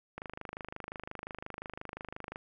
click train, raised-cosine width 0.5 ms, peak -25 dBFS, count 57, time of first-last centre 0.18-2.359 s, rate 25.7 Hz, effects none

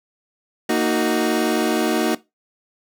30% pulse chord, D# minor, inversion second, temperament equal with one note detuned, 231.3 / 311.1 / 370 Hz, A#3 / D#4 / F#4, -13 / 0 / 0 cents, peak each -19 dBFS, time 0.69-2.15 s, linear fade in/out 5 ms, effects noise-tail reverb RT60 0.2 s tail -18 dB re dry

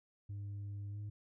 sine tone with pitch glide, 101.2 to 103.86 Hz, G#2 to G#2, -44 to +1 cents, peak -38 dBFS, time 0.29-1.1 s, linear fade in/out 10 ms, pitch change +45 cents, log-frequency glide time 0.9-0.99 s, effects tanh soft clip ceiling -40 dBFS

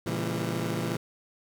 20% pulse chord, A# diminished seventh, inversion none, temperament just, 116.54 / 139.85 / 167.82 / 201.4 Hz, A#2 / C#3 / E3 / G3, 0 / +16 / +31 / +47 cents, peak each -28 / -32 / -27 / -32 dBFS, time 0.06-0.97 s, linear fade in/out 5 ms, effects none

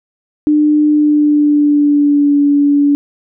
sine tone with pitch glide, 300 to 286.9 Hz, D4 to D4, +37 to -40 cents, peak -7 dBFS, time 0.47-2.95 s, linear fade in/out 0 ms, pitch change -77 cents, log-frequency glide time 0.89-2.38 s, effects none

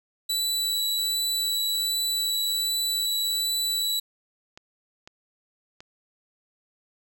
sawtooth tone with vibrato, 3951 Hz, B7, in tune, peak -21 dBFS, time 0.29-4 s, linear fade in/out 10 ms, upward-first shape sine, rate 1.3 Hz, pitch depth 8 cents each way
clicks, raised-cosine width 0.2 ms, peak -26 dBFS, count 3, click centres 4.575 / 5.075 / 5.805 s
effects none

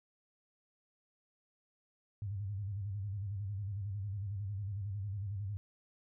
sine tone with vibrato, 100 Hz, G2, 35 cents sharp, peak -36 dBFS, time 2.22-5.57 s, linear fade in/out 0 ms, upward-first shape square, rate 11 Hz, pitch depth 84 cents each way, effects none

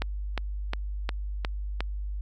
click train, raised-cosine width 0.3 ms, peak -13 dBFS, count 6, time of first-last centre 0.02-1.806 s, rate 2.8 Hz, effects added 50 Hz sine -30 dBFS peak until 2.21 s

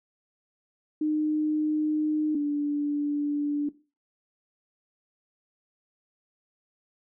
sine tone pair in turn, 305.7 / 291.6 Hz, D#4 / D4, -30 / -12 cents, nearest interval minor second, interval 82 cents, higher first, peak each -23 dBFS, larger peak neither, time 1.01-2.35 / 2.35-3.69 s, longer neither, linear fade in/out 5 ms, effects noise-tail reverb RT60 0.3 s tail -17 dB re dry

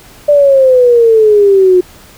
sine exponential sweep, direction down, 592 to 358.5 Hz, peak -3 dBFS, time 0.28-1.81 s, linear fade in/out 10 ms, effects pink hiss -38 dBFS RMS until 2.17 s

